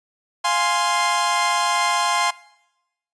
sawtooth chord, F minor, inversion none, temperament equal, 698.5 / 830.6 / 1046.5 Hz, F5 / Ab5 / C6, 0 / 0 / 0 cents, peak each -21 / -20 / -16 dBFS, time 0.44-2.31 s, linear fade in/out 10 ms, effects noise-tail reverb RT60 0.9 s tail -21 dB re dry + resampled to 22050 Hz

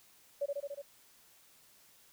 sine tone with echo, 567 Hz, C#5, 39 cents sharp, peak -30 dBFS, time 0.41-0.46 s, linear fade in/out 10 ms, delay 72 ms, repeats 5, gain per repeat -2 dB, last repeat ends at 0.82 s, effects white hiss -63 dBFS RMS until 2.12 s

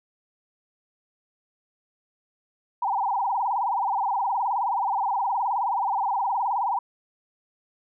sine tone with vibrato, 871 Hz, A5, 18 cents flat, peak -22 dBFS, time 2.82-6.79 s, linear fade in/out 5 ms, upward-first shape sine, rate 19 Hz, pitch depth 220 cents each way, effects none

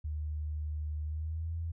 sine tone with pitch glide, 76 to 82.88 Hz, D#2 to E2, -40 to +10 cents, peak -33 dBFS, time 0.04-1.72 s, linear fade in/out 10 ms, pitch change +150 cents, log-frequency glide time 1.04-1.55 s, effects none

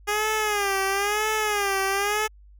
10% pulse tone with vibrato, 409.9 Hz, G#4, 23 cents flat, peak -14 dBFS, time 0.07-2.28 s, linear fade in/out 20 ms, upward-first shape sine, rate 1 Hz, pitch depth 100 cents each way, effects added 50 Hz sine -47 dBFS peak until 2.59 s

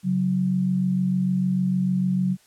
sine tone pair together, 138.59 / 185.25 Hz, C#3 / F#3, 0 / +2 cents, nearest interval perfect fourth, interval 502 cents, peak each -27 / -20 dBFS, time 0.03-2.37 s, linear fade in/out 50 ms, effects white hiss -58 dBFS RMS until 2.46 s + low-pass 11000 Hz 12 dB/octave

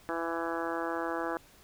harmonic tone, 166.6 Hz, E3, 19 cents sharp, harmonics 2 / 3 / 4 / 5 / 6 / 7 / 8 / 9 / 10, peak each -36 / -38 / -39 / -40 / -41 / -41 / -42 / -43 / -43 dBFS, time 0.09-1.37 s, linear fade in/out 0 ms, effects pink hiss -58 dBFS RMS until 1.63 s

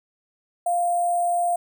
sine tone with sample-and-hold, 698.5 Hz, F5, in tune, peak -19 dBFS, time 0.66-1.56 s, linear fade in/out 5 ms, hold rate 8820 Hz, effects none

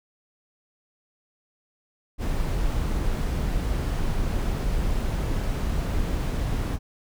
brown noise, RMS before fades -25 dBFS, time 2.18-6.79 s, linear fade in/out 50 ms, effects none

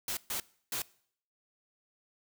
white noise bursts at uneven times, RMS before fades -35 dBFS, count 3, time 0.08-0.17 / 0.3-0.4 / 0.72-0.82 s, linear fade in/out 2 ms, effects noise-tail reverb RT60 0.6 s tail -22 dB re dry

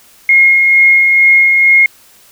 sine tone with tremolo, 2149 Hz, C7, 46 cents sharp, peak -3 dBFS, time 0.29-1.86 s, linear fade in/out 2 ms, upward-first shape sine, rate 2.2 Hz, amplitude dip 30%, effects white hiss -44 dBFS RMS until 2.31 s

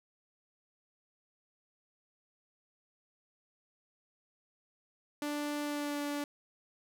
sawtooth tone with pitch glide, 293.7 to 289.7 Hz, D4 to D4, 0 to -24 cents, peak -30 dBFS, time 5.22-6.24 s, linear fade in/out 2 ms, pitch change -24 cents, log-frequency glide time 5.63-6 s, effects none

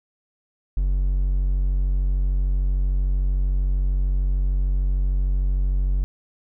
triangle tone, 46.61 Hz, F#1, 13 cents sharp, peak -16 dBFS, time 0.77-6.04 s, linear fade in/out 0 ms, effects none

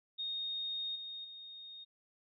sine tone with level steps, 3707 Hz, A#7, 10 cents flat, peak -36 / -42 / -47 dBFS, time 0.18-1.85 s, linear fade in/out 20 ms, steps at 0.95 / 1.24 s, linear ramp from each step 10 ms, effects none

